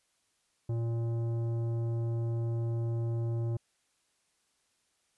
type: tone with tanh clipping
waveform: sine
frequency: 115.9 Hz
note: A#2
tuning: 10 cents flat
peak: -31 dBFS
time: 0.69-3.57 s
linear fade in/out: 5 ms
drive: 12 dB
effects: white hiss -74 dBFS RMS until 5.17 s + resampled to 24000 Hz